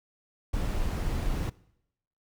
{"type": "noise", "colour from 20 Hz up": "brown", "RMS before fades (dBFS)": -29, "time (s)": [0.53, 1.5], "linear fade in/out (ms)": 10, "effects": ["noise-tail reverb RT60 0.8 s tail -22 dB re dry"]}